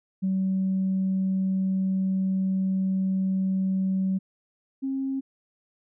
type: tone pair in turn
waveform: sine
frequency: 190 / 268.7 Hz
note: F#3 / C4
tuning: +46 / +46 cents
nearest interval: tritone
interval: 600 cents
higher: second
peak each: -21 / -25 dBFS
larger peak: first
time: 0.22-4.19 / 4.82-5.21 s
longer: first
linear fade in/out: 20 ms
effects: tanh soft clip ceiling -18 dBFS